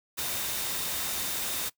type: tone in noise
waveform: sine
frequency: 3660 Hz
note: A#7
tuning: 32 cents flat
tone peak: -42 dBFS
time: 0.17-1.7 s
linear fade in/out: 20 ms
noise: white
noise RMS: -32 dBFS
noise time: 0.17-1.7 s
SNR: -13 dB
effects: noise-tail reverb RT60 0.1 s tail -20 dB re dry